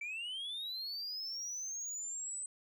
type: linear sweep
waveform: sine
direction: up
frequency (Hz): 2295 to 8140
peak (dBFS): -36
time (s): 0.01-2.46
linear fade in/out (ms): 5
effects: tanh soft clip ceiling -38 dBFS